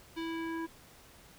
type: tone with low-pass filter sweep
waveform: square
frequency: 328.6 Hz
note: E4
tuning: 5 cents flat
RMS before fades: -37 dBFS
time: 0.16-0.67 s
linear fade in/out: 20 ms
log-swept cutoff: 3800 to 1400 Hz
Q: 1.7
effects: pink hiss -57 dBFS RMS until 1.38 s